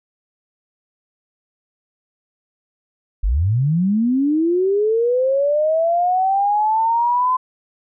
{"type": "linear sweep", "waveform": "sine", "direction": "up", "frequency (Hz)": [40.46, 1028], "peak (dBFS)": -14, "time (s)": [3.23, 7.37], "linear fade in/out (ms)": 10, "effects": []}